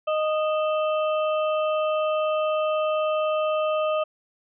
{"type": "harmonic tone with a mistuned harmonic", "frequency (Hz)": 619, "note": "D#5", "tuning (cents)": -9, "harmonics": [1, 2, 4, 5], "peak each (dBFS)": [-22, -28, -36, -40], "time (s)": [0.07, 4.04], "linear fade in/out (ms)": 10, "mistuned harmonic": 4, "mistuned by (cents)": 120, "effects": []}